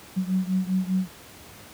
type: beating tone pair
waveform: sine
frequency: 185 / 190 Hz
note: F#3 / F#3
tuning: 0 / +46 cents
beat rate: 5 Hz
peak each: -24 / -26 dBFS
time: 0.16-1.08 s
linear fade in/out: 20 ms
effects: pink hiss -46 dBFS RMS until 1.73 s + high-pass 80 Hz 12 dB/octave